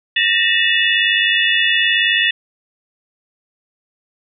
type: tone cluster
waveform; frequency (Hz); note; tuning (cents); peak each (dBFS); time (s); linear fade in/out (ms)
sine; 1807 / 1906 / 2620 / 2880 / 3484; A6 / A#6 / E7 / F#7 / A7; +46 / +38 / -11 / -47 / -18; -19; 0.16-2.31; 5
effects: none